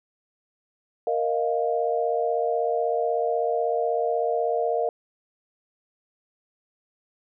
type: chord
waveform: sine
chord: Bb suspended fourth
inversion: none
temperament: equal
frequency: 466.2 / 622.3 / 698.5 Hz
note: Bb4 / Eb5 / F5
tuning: 0 / 0 / 0 cents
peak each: -25 / -27 / -26 dBFS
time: 1.07-4.89 s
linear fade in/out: 2 ms
effects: none